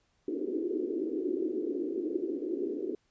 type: band-pass noise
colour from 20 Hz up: pink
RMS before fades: -33 dBFS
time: 0.28-2.95 s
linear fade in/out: 2 ms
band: 300 to 400 Hz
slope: 48 dB/octave
effects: pink hiss -73 dBFS RMS until 3.1 s + resampled to 16000 Hz